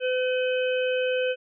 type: harmonic tone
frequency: 508 Hz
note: B4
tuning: 49 cents sharp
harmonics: 1 / 3 / 5 / 6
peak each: -23 / -33 / -33 / -36 dBFS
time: 0-1.36 s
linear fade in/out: 50 ms
effects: none